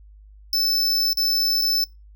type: tone with dropouts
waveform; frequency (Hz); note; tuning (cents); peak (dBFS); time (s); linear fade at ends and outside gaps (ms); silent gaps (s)
square; 5274; E8; 0; -19; 0.53-1.84; 1; 1.131-1.172 / 1.615-1.62
effects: noise-tail reverb RT60 0.2 s tail -20 dB re dry + added 51 Hz sine -44 dBFS peak until 2.15 s